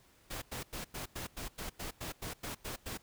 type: noise bursts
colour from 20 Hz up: pink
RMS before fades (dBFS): -41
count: 13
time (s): 0.3-2.976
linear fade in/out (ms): 10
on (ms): 120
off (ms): 93
effects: pink hiss -65 dBFS RMS until 3.02 s